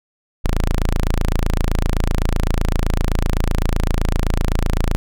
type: tone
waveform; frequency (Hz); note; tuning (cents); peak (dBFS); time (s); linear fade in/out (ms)
sawtooth; 27.83; A0; +21; -11; 0.44-4.96; 0
effects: none